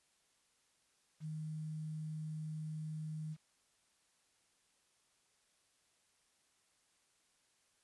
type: tone with quantisation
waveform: sine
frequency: 155.56 Hz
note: D#3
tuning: in tune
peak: -40 dBFS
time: 1.2-3.37 s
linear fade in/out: 50 ms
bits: 11
effects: white hiss -75 dBFS RMS until 7.83 s + resampled to 24000 Hz